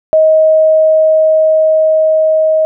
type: tone with level ramp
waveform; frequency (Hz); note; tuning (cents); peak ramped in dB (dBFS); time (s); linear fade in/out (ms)
sine; 630; D#5; +21; -4 to -7; 0.13-2.65; 0
effects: none